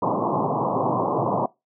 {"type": "band-pass noise", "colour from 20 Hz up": "white", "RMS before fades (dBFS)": -23, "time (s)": [0.02, 1.46], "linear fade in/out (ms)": 5, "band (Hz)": [110, 1100], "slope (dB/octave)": 96, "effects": ["noise-tail reverb RT60 0.2 s tail -21 dB re dry"]}